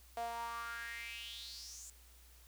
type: tone with high-pass filter sweep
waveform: sawtooth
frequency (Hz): 233.1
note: A#3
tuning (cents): 0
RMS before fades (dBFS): -45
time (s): 0.17-1.9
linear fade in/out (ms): 0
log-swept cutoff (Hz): 650 to 7500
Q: 5.9
effects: added 60 Hz sine -60 dBFS peak until 2.47 s + white hiss -64 dBFS RMS until 2.47 s